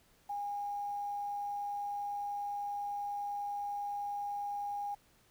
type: tone with quantisation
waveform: sine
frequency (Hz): 815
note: G#5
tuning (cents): -33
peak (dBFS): -35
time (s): 0.29-4.95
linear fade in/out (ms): 10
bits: 10
effects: pink hiss -67 dBFS RMS until 5.3 s